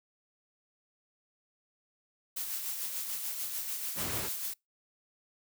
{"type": "noise with tremolo", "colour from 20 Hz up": "blue", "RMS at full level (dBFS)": -35, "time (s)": [2.36, 4.54], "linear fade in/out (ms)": 10, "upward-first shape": "sine", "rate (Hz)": 6.8, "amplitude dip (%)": 40}
{"type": "noise", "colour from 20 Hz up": "pink", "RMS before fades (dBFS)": -37, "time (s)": [3.95, 4.3], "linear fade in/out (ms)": 50}
{"effects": ["noise-tail reverb RT60 0.2 s tail -26 dB re dry", "high-pass 80 Hz 12 dB/octave"]}